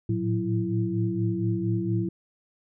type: tone cluster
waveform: sine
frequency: 110.8 / 115.1 / 182.4 / 333.8 Hz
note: A2 / A#2 / F#3 / E4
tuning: +13 / -22 / -24 / +22 cents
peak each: -29 dBFS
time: 0.09-2.09 s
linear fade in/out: 5 ms
effects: none